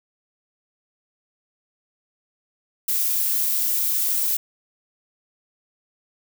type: noise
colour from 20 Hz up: violet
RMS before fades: -22 dBFS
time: 2.88-4.37 s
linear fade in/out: 5 ms
effects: none